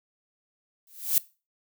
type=noise with exponential growth; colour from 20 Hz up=violet; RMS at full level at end=-19 dBFS; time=0.87-1.18 s; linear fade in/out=1 ms; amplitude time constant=66 ms; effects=noise-tail reverb RT60 0.3 s tail -20 dB re dry